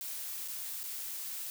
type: noise with dropouts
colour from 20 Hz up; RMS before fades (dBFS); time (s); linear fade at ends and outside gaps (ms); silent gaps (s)
blue; -40; 0.01-1.5; 0; 0.477-0.483 / 0.832-0.838
effects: none